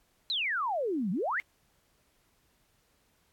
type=exponential two-way sweep; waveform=sine; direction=down then up; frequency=4186 to 170.3 to 2228 Hz; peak=-28 dBFS; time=0.3-1.4 s; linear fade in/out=0 ms; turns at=1.11 s; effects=pink hiss -70 dBFS RMS until 3.32 s + AAC 64 kbps